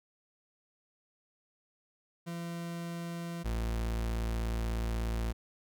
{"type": "tone pair in turn", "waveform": "40% pulse", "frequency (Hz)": [170, 56.52], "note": ["F3", "A1"], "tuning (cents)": [-46, 47], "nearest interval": "octave + perfect fifth", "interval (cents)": 1907, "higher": "first", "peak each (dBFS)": [-36, -30], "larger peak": "second", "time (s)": [[2.26, 3.44], [3.44, 5.33]], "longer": "second", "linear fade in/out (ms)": 20, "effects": []}